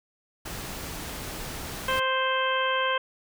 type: noise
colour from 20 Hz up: pink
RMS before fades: -36 dBFS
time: 0.45-2 s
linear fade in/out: 10 ms
type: harmonic tone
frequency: 523.3 Hz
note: C5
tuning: in tune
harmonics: 1 / 2 / 3 / 4 / 5 / 6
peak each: -29 / -27 / -29 / -36 / -34 / -32 dBFS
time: 1.88-2.98 s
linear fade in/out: 5 ms
effects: none